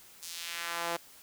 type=tone with high-pass filter sweep; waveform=sawtooth; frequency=170 Hz; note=F3; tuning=46 cents flat; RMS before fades=-37 dBFS; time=0.22-0.97 s; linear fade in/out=10 ms; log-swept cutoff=6100 to 550 Hz; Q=1.1; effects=white hiss -55 dBFS RMS until 1.22 s